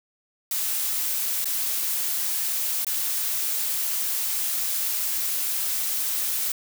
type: noise with dropouts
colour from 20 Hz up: blue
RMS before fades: -26 dBFS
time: 0.51-6.52 s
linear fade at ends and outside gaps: 2 ms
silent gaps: 1.445-1.455 / 2.847-2.867 s
effects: none